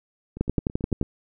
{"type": "two click trains", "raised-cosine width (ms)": 3, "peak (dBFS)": [-9, -23], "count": [8, 7], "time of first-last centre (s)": [[0.41, 1.013], [0.37, 1.028]], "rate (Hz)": [11.6, 9.12], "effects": []}